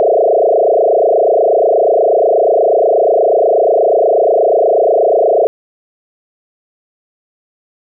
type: tone with frequency modulation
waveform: sine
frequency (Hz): 552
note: C#5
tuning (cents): -7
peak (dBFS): -7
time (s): 0-5.47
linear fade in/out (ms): 0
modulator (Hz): 28.3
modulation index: 5.1
effects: none